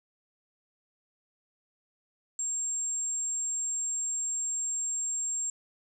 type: tone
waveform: sine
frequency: 7459 Hz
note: A#8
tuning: in tune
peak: -29 dBFS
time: 2.39-5.5 s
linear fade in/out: 2 ms
effects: none